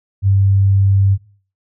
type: tone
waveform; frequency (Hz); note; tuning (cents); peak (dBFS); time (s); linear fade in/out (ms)
sine; 98; G2; 0; -9; 0.22-1.18; 50
effects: noise-tail reverb RT60 0.4 s tail -18 dB re dry